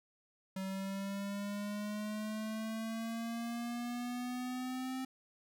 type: exponential sweep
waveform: square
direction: up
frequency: 190 to 261.6 Hz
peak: -38 dBFS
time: 0.56-5.05 s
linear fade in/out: 5 ms
effects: none